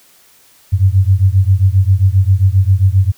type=beating tone pair; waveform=sine; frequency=92.5 / 100 Hz; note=F#2 / G2; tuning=0 / +35 cents; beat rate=7.5 Hz; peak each=-10 / -11 dBFS; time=0.72-3.12 s; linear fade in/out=20 ms; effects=white hiss -48 dBFS RMS until 3.17 s